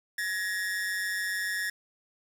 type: ring-modulated tone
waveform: 45% pulse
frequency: 1783 Hz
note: A6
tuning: 22 cents sharp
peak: -26 dBFS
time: 0.18-1.7 s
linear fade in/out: 5 ms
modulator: 96.5 Hz
effects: 9-bit